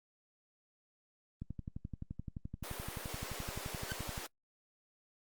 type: click train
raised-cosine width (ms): 5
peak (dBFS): -29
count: 33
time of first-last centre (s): 1.42-4.179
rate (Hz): 11.6
type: high-pass noise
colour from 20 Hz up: pink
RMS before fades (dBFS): -45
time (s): 2.63-4.27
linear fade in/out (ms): 10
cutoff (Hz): 340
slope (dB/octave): 24
type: tone with exponential growth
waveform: sawtooth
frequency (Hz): 1528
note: G6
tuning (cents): -45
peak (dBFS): -31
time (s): 3.84-3.92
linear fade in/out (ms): 2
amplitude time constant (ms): 16
effects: noise-tail reverb RT60 0.1 s tail -24 dB re dry + Opus 32 kbps